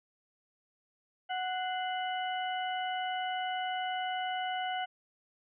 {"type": "harmonic tone with a mistuned harmonic", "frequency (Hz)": 740, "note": "F#5", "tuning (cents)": 0, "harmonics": [1, 2, 3, 4], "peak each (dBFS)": [-33, -40, -44, -41], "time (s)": [1.29, 4.86], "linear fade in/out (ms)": 20, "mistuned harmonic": 3, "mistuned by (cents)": -120, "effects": []}